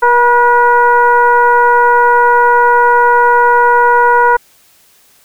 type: tone with frequency modulation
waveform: sine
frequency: 965 Hz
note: B5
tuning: 40 cents flat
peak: -5 dBFS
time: 0.02-4.37 s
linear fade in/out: 10 ms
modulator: 485 Hz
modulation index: 1
effects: white hiss -48 dBFS RMS until 5.24 s